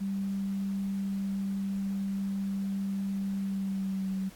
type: tone with pitch glide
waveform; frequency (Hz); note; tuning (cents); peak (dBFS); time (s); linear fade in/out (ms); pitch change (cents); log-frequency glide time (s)
sine; 196 to 191.41; G3 to G3; 0 to -41; -29; 0-4.3; 20; -41; 3.35-4.11
effects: pink hiss -54 dBFS RMS until 4.35 s + AAC 64 kbps